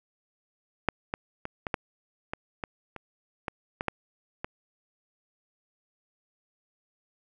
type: clicks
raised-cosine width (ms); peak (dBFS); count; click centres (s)
0.5; -7 / -14 / -19 / -16 / -11 / -17 / -17 / -24 / -16 / -15 / -11 / -17; 12; 0.887 / 1.139 / 1.454 / 1.668 / 1.742 / 2.335 / 2.638 / 2.963 / 3.482 / 3.809 / 3.883 / 4.445
effects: none